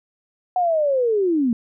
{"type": "linear sweep", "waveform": "sine", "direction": "down", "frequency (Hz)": [740, 222.3], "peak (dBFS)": -16, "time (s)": [0.56, 1.53], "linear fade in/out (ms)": 2, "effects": []}